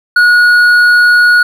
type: tone with hard clipping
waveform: triangle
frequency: 1453 Hz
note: F#6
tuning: 32 cents flat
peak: -5 dBFS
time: 0.16-1.43 s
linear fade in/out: 5 ms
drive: 8 dB
effects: none